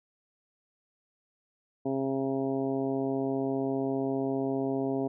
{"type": "harmonic tone", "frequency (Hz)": 135, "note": "C#3", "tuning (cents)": -45, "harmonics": [1, 2, 3, 4, 5, 6, 7], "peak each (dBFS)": [-39, -30, -32, -40, -36, -45, -47], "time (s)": [1.85, 5.08], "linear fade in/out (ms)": 10, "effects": []}